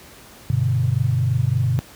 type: chord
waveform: sine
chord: G major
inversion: none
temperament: equal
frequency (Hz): 98 / 123.47 / 146.83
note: G2 / B2 / D3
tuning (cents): 0 / 0 / 0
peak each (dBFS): -22 / -18 / -24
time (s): 0.5-1.79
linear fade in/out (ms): 0
effects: pink hiss -44 dBFS RMS until 1.95 s + high-pass 60 Hz 12 dB/octave